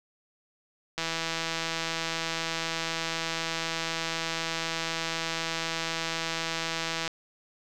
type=click train; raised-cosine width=0.2 ms; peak=-13 dBFS; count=1001; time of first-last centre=0.98-7.078 s; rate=164 Hz; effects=none